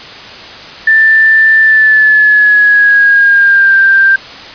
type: tone with pitch glide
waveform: sine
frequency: 1773 to 1579.6 Hz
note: A6 to G6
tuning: +13 to +13 cents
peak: -3 dBFS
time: 0.87-4.16 s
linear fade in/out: 5 ms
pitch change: -200 cents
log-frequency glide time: 1.6-3.76 s
effects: white hiss -28 dBFS RMS until 4.54 s + resampled to 11025 Hz